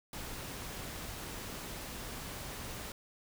pink noise, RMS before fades -43 dBFS, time 0.13-2.92 s, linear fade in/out 2 ms, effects none

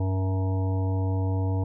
harmonic tone with a mistuned harmonic, 94.3 Hz, F#2, 33 cents sharp, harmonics 1 / 3 / 5 / 7 / 9 / 10, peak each -23 / -33 / -37 / -40 / -42 / -43 dBFS, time 0-1.64 s, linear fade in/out 5 ms, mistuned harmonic 1, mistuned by +30 cents, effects none

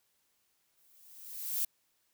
violet noise with exponential growth, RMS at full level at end -30 dBFS, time 0.77-1.65 s, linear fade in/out 5 ms, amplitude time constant 190 ms, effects white hiss -75 dBFS RMS until 2.13 s

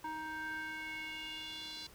square tone with band-pass filter sweep, 313.5 Hz, D#4, 13 cents sharp, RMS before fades -43 dBFS, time 0.04-1.87 s, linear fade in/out 5 ms, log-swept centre 1100 to 4300 Hz, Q 3.7, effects pink hiss -59 dBFS RMS until 1.94 s

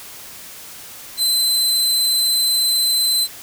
sawtooth tone, 4057 Hz, B7, 46 cents sharp, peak -12 dBFS, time 1.17-3.28 s, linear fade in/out 50 ms, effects white hiss -37 dBFS RMS until 3.42 s

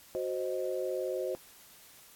sine chord, C diminished, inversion second, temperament equal, 370 / 523.3 / 622.3 Hz, Gb4 / C5 / Eb5, 0 / 0 / 0 cents, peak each -35 / -34 / -38 dBFS, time 0.15-1.35 s, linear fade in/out 0 ms, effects white hiss -56 dBFS RMS until 2.15 s + AAC 64 kbps

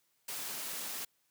white high-pass noise, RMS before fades -40 dBFS, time 0.28-1.05 s, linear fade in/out 5 ms, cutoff 160 Hz, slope 12 dB/octave, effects white hiss -75 dBFS RMS until 1.3 s + high-pass 80 Hz 12 dB/octave

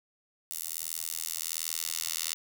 10% pulse tone with high-pass filter sweep, 81.3 Hz, E2, 23 cents flat, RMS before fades -35 dBFS, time 0.51-2.34 s, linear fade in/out 0 ms, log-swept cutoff 9300 to 4700 Hz, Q 0.74, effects none

